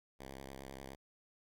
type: tone with vibrato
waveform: 5% pulse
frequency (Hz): 67.2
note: C2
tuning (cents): +47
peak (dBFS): -36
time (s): 0.19-0.96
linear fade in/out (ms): 20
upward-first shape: triangle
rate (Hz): 9.9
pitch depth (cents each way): 54
effects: none